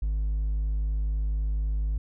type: tone with hard clipping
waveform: sine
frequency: 52 Hz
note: G#1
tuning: 3 cents sharp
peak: -25 dBFS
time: 0.02-1.98 s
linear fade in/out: 5 ms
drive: 2 dB
effects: none